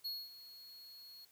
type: tone with ADSR envelope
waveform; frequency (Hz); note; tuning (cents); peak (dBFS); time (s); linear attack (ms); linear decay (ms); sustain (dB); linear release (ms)
square; 4325; C#8; -43; -38; 0.04-1.25; 17; 230; -15; 4
effects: white hiss -68 dBFS RMS until 1.31 s